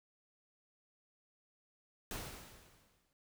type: noise with exponential decay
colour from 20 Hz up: pink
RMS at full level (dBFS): -41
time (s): 2.11-3.13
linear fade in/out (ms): 1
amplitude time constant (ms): 220
effects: none